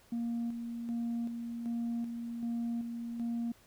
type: tone with tremolo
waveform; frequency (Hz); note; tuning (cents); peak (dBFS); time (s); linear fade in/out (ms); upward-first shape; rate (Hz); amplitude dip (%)
sine; 234.2; A#3; +8; -30; 0.12-3.52; 5; square; 1.3; 50
effects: tanh soft clip ceiling -30 dBFS + pink hiss -63 dBFS RMS until 3.66 s